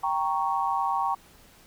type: chord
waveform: sine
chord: G diminished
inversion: none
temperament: equal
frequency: 784 / 932.3 / 1108.7 Hz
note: G5 / Bb5 / Db6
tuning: 0 / 0 / 0 cents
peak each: -28 dBFS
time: 0.03-1.15 s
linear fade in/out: 10 ms
effects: pink hiss -55 dBFS RMS until 1.66 s